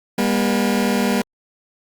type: tone pair together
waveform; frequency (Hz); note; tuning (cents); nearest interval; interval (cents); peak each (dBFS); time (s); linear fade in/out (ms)
sawtooth; 200.5 / 240.6; G3 / B3; +39 / -45; minor third; 316; -15; 0.18-1.22; 5
effects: Opus 48 kbps